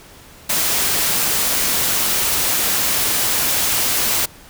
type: noise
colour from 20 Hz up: white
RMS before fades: -18 dBFS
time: 0.49-4.26 s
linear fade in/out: 10 ms
effects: pink hiss -43 dBFS RMS until 4.49 s